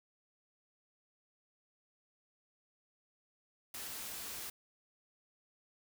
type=noise; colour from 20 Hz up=white; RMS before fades=-44 dBFS; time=3.74-4.5 s; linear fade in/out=5 ms; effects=none